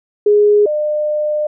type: tone pair in turn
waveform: sine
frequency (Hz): 415.3 / 602.3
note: G#4 / D5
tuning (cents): 0 / +44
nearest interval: tritone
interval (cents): 644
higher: second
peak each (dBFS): -7 / -14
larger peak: first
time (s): 0.26-0.66 / 0.66-1.47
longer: second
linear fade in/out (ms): 5
effects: none